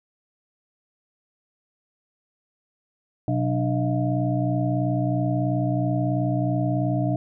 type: tone cluster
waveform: sine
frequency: 126.4 / 184.9 / 297.3 / 637 / 700 Hz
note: B2 / F#3 / D4 / D#5 / F5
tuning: +41 / -1 / +21 / +41 / +4 cents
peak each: -23 / -30 / -26 / -30 / -32 dBFS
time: 3.28-7.16 s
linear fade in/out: 2 ms
effects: none